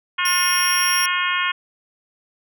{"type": "harmonic tone", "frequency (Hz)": 358.6, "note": "F4", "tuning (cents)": 46, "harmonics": [3, 4, 5, 6, 7, 8, 9], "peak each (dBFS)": [-24, -25, -26, -27, -27, -28, -29], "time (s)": [0.18, 1.52], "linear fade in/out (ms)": 10}
{"type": "tone", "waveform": "sawtooth", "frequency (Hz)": 5588, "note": "F8", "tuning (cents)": 0, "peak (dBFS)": -17, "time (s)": [0.25, 1.06], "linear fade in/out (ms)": 5}
{"effects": []}